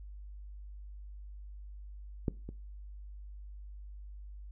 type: clicks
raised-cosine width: 3 ms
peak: -17 / -29 dBFS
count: 2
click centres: 2.282 / 2.49 s
effects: noise-tail reverb RT60 0.3 s tail -20 dB re dry + added 50 Hz sine -44 dBFS peak until 4.51 s